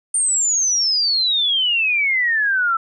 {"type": "exponential sweep", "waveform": "sine", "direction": "down", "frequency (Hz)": [9000, 1318.5], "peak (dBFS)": -15, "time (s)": [0.14, 2.77], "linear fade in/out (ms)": 5, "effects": []}